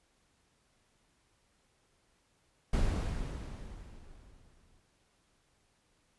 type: noise with exponential decay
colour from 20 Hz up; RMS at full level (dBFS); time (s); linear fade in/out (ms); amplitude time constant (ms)
brown; -27; 2.73-4.8; 5; 450
effects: pink hiss -72 dBFS RMS until 6.18 s + resampled to 24000 Hz